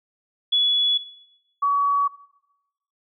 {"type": "tone pair in turn", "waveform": "sine", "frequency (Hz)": [3400, 1132.6], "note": ["G#7", "C#6"], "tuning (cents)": [40, 37], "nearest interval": "octave + perfect fifth", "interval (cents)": 1903, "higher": "first", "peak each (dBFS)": [-16, -17], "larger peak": "first", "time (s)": [[0.52, 0.98], [1.62, 2.08]], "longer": "neither", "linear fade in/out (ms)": 10, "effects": ["noise-tail reverb RT60 0.9 s tail -18 dB re dry"]}